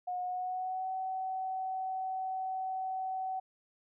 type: tone with pitch glide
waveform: sine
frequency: 724 to 755.6 Hz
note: F#5 to F#5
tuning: -38 to +36 cents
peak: -33 dBFS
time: 0.07-3.4 s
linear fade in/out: 10 ms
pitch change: +74 cents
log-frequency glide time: 0.21-0.9 s
effects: none